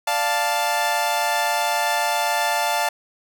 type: chord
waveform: sawtooth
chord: D minor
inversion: none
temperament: equal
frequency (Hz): 587.3 / 698.5 / 880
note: D5 / F5 / A5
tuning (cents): 0 / 0 / 0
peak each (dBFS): -24 / -20 / -18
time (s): 0.07-2.89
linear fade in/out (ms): 5
effects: none